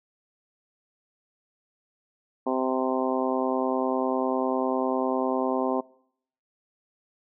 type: harmonic tone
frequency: 130 Hz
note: C3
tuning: 11 cents flat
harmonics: 2 / 3 / 4 / 5 / 6 / 7 / 8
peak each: -28 / -30 / -31 / -32 / -33 / -33 / -34 dBFS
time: 2.46-5.81 s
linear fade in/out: 10 ms
effects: noise-tail reverb RT60 0.7 s tail -24 dB re dry